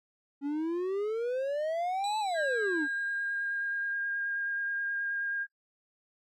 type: exponential two-way sweep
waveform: triangle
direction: up then down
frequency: 277.2 to 880 to 277.2 Hz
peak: -27 dBFS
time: 0.41-2.88 s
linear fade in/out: 50 ms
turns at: 2.19 s
type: tone with exponential decay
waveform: 35% pulse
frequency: 3951 Hz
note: B7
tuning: in tune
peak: -34 dBFS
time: 2.04-3.93 s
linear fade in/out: 1 ms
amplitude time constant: 410 ms
type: tone with vibrato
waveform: sine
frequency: 1616 Hz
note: G#6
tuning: 48 cents flat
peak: -30 dBFS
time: 2.34-5.47 s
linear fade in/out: 50 ms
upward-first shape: sine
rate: 9.4 Hz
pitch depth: 10 cents each way
effects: noise-tail reverb RT60 0.1 s tail -23 dB re dry + resampled to 32000 Hz